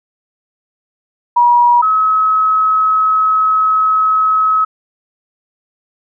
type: tone pair in turn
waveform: sine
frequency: 961 / 1282.8 Hz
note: B5 / E6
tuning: -48 / -48 cents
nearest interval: perfect fourth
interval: 500 cents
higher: second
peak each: -6 / -9 dBFS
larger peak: first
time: 1.36-1.82 / 1.82-4.65 s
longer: second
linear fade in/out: 10 ms
effects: none